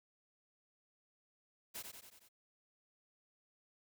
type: noise with echo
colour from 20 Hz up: white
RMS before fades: -45 dBFS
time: 1.74-1.83 s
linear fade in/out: 20 ms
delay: 92 ms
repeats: 5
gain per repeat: -4 dB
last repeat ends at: 2.29 s
effects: none